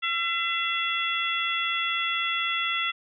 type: harmonic tone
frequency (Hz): 676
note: E5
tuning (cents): +43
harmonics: 2 / 3 / 4 / 5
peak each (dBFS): -30 / -30 / -30 / -30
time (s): 0.02-2.92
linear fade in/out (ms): 20
effects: none